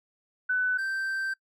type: tone pair in turn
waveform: sine / triangle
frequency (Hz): 1500 / 1562.1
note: F#6 / G6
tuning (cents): +23 / -7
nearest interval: minor second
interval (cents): 70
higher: second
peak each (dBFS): -23 / -26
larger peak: first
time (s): 0.49-0.78 / 0.78-1.34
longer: second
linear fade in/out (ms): 10
effects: noise-tail reverb RT60 0.1 s tail -23 dB re dry

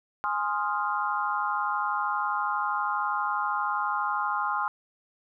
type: chord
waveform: sine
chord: F minor seventh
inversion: first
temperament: equal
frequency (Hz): 830.6 / 1046.5 / 1244.5 / 1396.9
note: Ab5 / C6 / Eb6 / F6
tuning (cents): 0 / 0 / 0 / 0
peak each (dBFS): -31 / -30 / -31 / -32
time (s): 0.24-4.68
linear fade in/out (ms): 0
effects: none

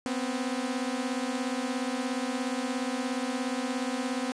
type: beating tone pair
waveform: sawtooth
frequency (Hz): 246.1 / 263.1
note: B3 / C4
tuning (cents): -6 / +10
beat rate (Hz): 17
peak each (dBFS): -28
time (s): 0.06-4.32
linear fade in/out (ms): 0
effects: resampled to 22050 Hz + 8-bit

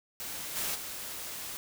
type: noise with level steps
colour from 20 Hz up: white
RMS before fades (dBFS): -39 / -33 / -40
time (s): 0.2-1.57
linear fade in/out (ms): 0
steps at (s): 0.55 / 0.74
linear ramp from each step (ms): 20
effects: none

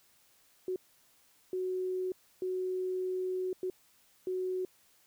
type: tone bursts at uneven times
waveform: sine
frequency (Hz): 370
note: F#4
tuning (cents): 0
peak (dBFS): -31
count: 5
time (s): 0.68-0.76 / 1.53-2.12 / 2.42-3.53 / 3.63-3.7 / 4.27-4.65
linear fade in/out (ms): 2
effects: white hiss -66 dBFS RMS until 5.06 s

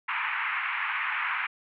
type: band-pass noise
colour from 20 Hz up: white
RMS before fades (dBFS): -30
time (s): 0.08-1.47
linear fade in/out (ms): 10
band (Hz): 930 to 2500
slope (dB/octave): 48
effects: none

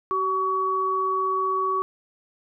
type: tone pair together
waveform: sine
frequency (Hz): 381 / 1128.9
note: G4 / C#6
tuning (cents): -49 / +31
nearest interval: octave + perfect fifth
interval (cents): 1880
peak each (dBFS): -28 / -22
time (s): 0.11-1.82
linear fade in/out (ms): 0
effects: none

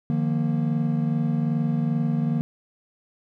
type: chord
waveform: triangle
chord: Eb suspended second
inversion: none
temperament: equal with one note detuned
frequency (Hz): 152.1 / 174.61 / 233.1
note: Eb3 / F3 / Bb3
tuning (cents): -39 / 0 / 0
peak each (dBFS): -22 / -26 / -23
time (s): 0.1-2.41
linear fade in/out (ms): 0
effects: none

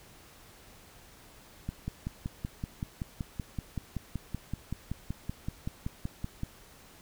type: click train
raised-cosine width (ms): 5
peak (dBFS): -21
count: 26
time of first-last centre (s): 1.69-6.434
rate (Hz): 5.27
effects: pink hiss -55 dBFS RMS until 7.01 s

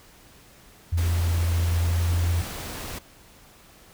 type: tone with pitch glide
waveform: sine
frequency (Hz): 85 to 86.19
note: F2 to F2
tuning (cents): -46 to -22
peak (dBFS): -20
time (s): 0.92-2.42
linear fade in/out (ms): 10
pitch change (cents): +24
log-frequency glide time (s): 1.71-2.22
type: noise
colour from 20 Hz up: pink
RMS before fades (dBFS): -35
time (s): 0.97-2.99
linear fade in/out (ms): 10
effects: pink hiss -52 dBFS RMS until 3.93 s

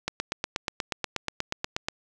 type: click train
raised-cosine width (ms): 0.2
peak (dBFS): -10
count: 16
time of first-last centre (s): 0.08-1.885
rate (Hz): 8.31
effects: none

